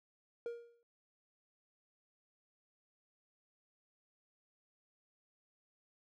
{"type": "tone with exponential decay", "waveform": "triangle", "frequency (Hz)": 471, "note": "A#4", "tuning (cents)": 18, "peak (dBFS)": -34, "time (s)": [0.46, 0.83], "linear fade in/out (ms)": 1, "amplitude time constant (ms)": 80, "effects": []}